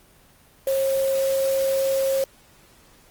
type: tone in noise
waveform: sine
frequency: 539 Hz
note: C#5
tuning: 49 cents flat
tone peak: -19 dBFS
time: 0.67-2.24 s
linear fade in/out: 2 ms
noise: white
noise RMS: -34 dBFS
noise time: 0.67-2.24 s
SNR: +12 dB
effects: pink hiss -54 dBFS RMS until 3.1 s + Opus 24 kbps